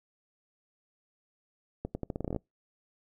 accelerating click train, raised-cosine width 2 ms, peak -20 dBFS, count 12, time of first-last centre 1.85-2.362 s, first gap 100 ms, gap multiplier 0.83, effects noise-tail reverb RT60 0.2 s tail -26 dB re dry

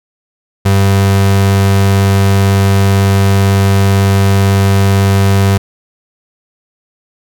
35% pulse tone, 98 Hz, G2, in tune, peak -5 dBFS, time 0.65-5.58 s, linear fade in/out 10 ms, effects none

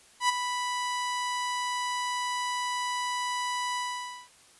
sawtooth tone with ADSR envelope, 987.8 Hz, B5, in tune, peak -16 dBFS, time 0.2-4.29 s, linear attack 91 ms, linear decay 15 ms, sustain -9 dB, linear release 530 ms, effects white hiss -57 dBFS RMS until 4.59 s + resampled to 24000 Hz

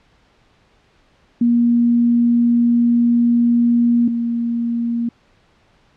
sine tone pair in turn, 237.2 / 234.6 Hz, A#3 / A#3, +30 / +11 cents, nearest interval unison, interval 19 cents, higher first, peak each -11 / -17 dBFS, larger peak first, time 1.41-4.08 / 4.08-5.09 s, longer first, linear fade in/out 5 ms, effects pink hiss -56 dBFS RMS until 5.96 s + low-pass 4000 Hz 12 dB/octave

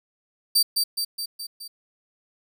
sawtooth tone with echo, 4651 Hz, D8, 18 cents flat, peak -13 dBFS, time 0.55-0.63 s, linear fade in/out 10 ms, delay 210 ms, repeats 5, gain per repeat -4 dB, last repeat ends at 1.68 s, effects none

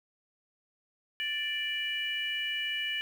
harmonic tone, 587.3 Hz, D5, in tune, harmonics 3 / 4 / 5, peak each -36 / -36 / -33 dBFS, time 1.2-3.01 s, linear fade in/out 0 ms, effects 9-bit

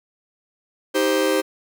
45% pulse chord, C minor, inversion first, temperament just, 314 / 392.4 / 523.3 Hz, Eb4 / G4 / C5, +16 / +2 / 0 cents, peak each -23 / -22 / -21 dBFS, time 0.94-1.42 s, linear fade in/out 20 ms, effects none

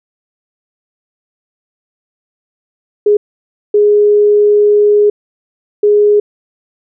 sine tone bursts at uneven times, 415.3 Hz, G#4, in tune, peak -5 dBFS, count 3, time 3.06-3.17 / 3.74-5.1 / 5.83-6.2 s, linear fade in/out 5 ms, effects none

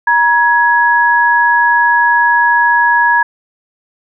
sine tone pair together, 950 / 1672.4 Hz, A#5 / G#6, +33 / +12 cents, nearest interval minor seventh, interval 979 cents, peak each -10 dBFS, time 0.07-3.23 s, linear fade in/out 5 ms, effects none

